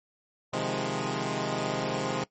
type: chord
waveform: 10% pulse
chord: F minor seventh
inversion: second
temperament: equal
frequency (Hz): 130.81 / 155.56 / 174.61 / 207.7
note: C3 / Eb3 / F3 / Ab3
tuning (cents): 0 / 0 / 0 / 0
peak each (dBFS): -25 / -26 / -28 / -25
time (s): 0.53-2.24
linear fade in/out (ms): 5
effects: noise-tail reverb RT60 0.1 s tail -18 dB re dry + MP3 32 kbps